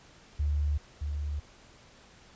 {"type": "tone pair in turn", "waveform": "sine", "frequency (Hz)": [73.42, 73.42], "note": ["D2", "D2"], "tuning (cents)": [0, 0], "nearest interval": "unison", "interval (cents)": 0, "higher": "neither", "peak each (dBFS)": [-25, -30], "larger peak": "first", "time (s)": [[0.39, 0.78], [1.01, 1.4]], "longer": "neither", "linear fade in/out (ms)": 10, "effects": ["pink hiss -56 dBFS RMS until 2.35 s", "resampled to 16000 Hz"]}